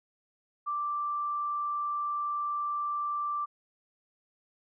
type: tone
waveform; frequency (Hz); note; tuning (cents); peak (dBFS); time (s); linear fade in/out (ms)
sine; 1174.7; D6; 0; -29; 0.66-3.46; 20
effects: none